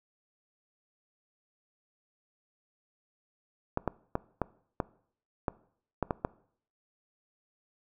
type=clicks; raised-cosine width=1 ms; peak=-14 dBFS; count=9; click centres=3.774 / 3.877 / 4.154 / 4.417 / 4.802 / 5.482 / 6.027 / 6.108 / 6.249 s; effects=noise-tail reverb RT60 0.6 s tail -21 dB re dry